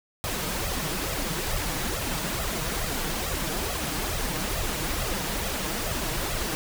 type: noise with flanger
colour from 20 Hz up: pink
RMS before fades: -29 dBFS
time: 0.24-6.55 s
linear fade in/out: 0 ms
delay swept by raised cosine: 1.5 to 6.5 ms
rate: 2.3 Hz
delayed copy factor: +0.75
effects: none